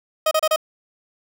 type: tone bursts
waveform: 30% pulse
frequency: 627 Hz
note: D#5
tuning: 13 cents sharp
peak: -13 dBFS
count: 4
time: 0.26-0.561 s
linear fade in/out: 5 ms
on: 52 ms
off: 31 ms
effects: none